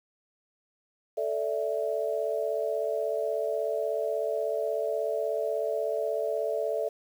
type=chord; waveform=sine; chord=A suspended fourth; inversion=none; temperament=equal with one note detuned; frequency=440 / 582.9 / 659.3 Hz; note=A4 / D5 / E5; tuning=0 / -13 / 0 cents; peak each=-31 dBFS; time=1.17-6.89 s; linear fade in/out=10 ms; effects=9-bit